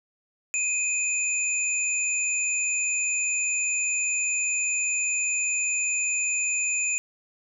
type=tone pair together; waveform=sine; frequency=2505 / 7085 Hz; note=D#7 / A8; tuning=+11 / +11 cents; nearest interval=octave + tritone; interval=1800 cents; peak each=-26 dBFS; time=0.54-6.98 s; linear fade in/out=0 ms; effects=none